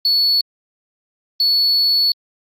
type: tone bursts at uneven times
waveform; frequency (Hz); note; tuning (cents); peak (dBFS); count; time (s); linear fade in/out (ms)
sine; 4418; C#8; -7; -10; 2; 0.05-0.41 / 1.4-2.12; 2
effects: tanh soft clip ceiling -11 dBFS + Opus 48 kbps